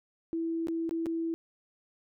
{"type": "tone with dropouts", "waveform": "sine", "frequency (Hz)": 329.6, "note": "E4", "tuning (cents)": 0, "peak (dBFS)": -29, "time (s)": [0.33, 1.34], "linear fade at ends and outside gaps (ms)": 0, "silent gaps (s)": [[0.671, 0.684], [0.893, 0.91], [1.059, 1.066]], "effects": []}